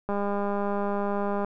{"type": "click train", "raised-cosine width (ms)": 1, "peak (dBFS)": -16, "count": 275, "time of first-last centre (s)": [0.09, 1.446], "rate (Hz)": 202, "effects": []}